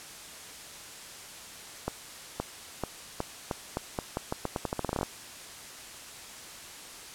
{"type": "accelerating click train", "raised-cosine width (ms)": 1, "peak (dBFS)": -15, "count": 21, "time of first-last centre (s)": [1.88, 5.031], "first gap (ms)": 520, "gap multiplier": 0.84, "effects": ["white hiss -45 dBFS RMS until 7.14 s", "low-pass 10000 Hz 12 dB/octave"]}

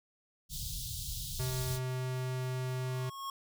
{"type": "band-stop noise", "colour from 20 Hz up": "pink", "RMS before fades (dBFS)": -39, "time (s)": [0.49, 1.8], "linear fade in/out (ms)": 50, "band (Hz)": [160, 3400], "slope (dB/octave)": 48}
{"type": "tone", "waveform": "square", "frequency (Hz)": 128.3, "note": "C3", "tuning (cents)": -34, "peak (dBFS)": -34, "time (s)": [1.39, 3.1], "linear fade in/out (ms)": 10}
{"type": "tone with exponential growth", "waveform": "square", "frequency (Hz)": 1093, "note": "C#6", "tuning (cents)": -25, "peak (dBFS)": -36, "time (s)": [2.56, 3.3], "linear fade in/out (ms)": 2, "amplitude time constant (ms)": 160}
{"effects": []}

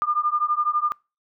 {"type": "beating tone pair", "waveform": "sine", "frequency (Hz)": [1200, 1212], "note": ["D6", "D#6"], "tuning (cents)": [37, -46], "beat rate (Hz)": 12, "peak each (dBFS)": -23, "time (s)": [0.02, 0.92], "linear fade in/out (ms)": 0, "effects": ["noise-tail reverb RT60 0.3 s tail -26 dB re dry"]}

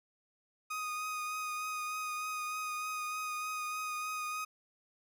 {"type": "tone with vibrato", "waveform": "30% pulse", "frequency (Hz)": 1244.5, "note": "D#6", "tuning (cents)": 0, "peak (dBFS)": -33, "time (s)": [0.7, 4.45], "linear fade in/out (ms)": 10, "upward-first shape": "triangle", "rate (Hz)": 3.3, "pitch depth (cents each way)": 19, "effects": []}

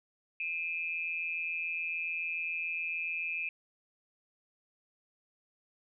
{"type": "tone pair together", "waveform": "sine", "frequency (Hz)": [2409, 2576], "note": ["D7", "E7"], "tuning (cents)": [43, -41], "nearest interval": "minor second", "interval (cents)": 116, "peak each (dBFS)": [-36, -35], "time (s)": [0.4, 3.49], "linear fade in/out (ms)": 2, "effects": []}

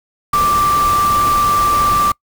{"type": "tone in noise", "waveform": "sine", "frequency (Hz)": 1174.7, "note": "D6", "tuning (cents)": 0, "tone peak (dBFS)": -11, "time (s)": [0.33, 2.12], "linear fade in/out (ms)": 5, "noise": "pink", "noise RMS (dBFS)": -23, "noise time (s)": [0.33, 2.12], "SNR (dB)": 9, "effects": ["noise-tail reverb RT60 0.1 s tail -25 dB re dry"]}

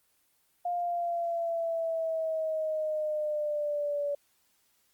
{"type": "exponential sweep", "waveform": "sine", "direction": "down", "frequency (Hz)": [707, 573], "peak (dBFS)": -28, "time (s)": [0.65, 4.15], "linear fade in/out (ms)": 5, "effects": ["white hiss -70 dBFS RMS until 4.93 s", "Opus 24 kbps"]}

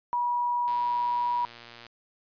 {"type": "tone", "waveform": "sine", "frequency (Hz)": 967, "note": "B5", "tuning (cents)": -37, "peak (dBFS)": -24, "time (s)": [0.13, 1.45], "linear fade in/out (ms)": 0}
{"type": "click train", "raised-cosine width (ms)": 0.2, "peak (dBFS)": -28, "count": 141, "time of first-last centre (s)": [0.68, 1.866], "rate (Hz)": 118}
{"effects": ["resampled to 11025 Hz"]}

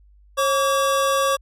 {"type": "tone pair together", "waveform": "square", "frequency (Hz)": [543, 1144], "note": ["C#5", "D6"], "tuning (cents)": [-36, -46], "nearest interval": "octave + minor second", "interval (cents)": 1290, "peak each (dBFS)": -21, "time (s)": [0.37, 1.37], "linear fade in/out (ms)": 20, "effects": ["added 50 Hz sine -49 dBFS peak until 1.41 s", "resampled to 32000 Hz"]}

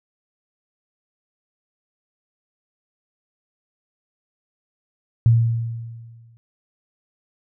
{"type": "tone with exponential decay", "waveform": "sine", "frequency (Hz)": 115.5, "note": "A#2", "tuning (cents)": -16, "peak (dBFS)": -9, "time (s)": [5.26, 6.37], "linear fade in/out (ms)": 0, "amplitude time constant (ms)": 240, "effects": []}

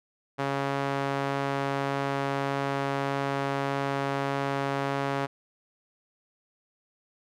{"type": "tone with band-pass filter", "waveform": "sawtooth", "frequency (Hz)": 138.59, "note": "C#3", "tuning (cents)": 0, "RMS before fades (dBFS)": -29, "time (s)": [0.38, 5.27], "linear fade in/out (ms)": 20, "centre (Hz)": 940, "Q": 0.66, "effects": []}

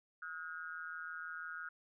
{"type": "tone with amplitude modulation", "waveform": "sine", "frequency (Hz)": 1443, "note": "F#6", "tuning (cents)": -44, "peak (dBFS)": -38, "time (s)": [0.22, 1.69], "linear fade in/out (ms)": 5, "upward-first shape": "sine", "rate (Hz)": 166, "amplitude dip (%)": 100, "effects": []}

